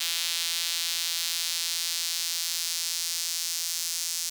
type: tone with high-pass filter sweep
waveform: sawtooth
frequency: 168.7 Hz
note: E3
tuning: 40 cents sharp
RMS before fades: -30 dBFS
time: 0-4.3 s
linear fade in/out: 10 ms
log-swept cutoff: 3700 to 5600 Hz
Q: 1.6
effects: none